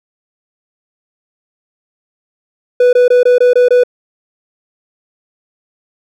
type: tone bursts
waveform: triangle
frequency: 493.7 Hz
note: B4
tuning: 1 cent flat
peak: -3 dBFS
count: 7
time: 2.8-3.836 s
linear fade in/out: 5 ms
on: 130 ms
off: 21 ms
effects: none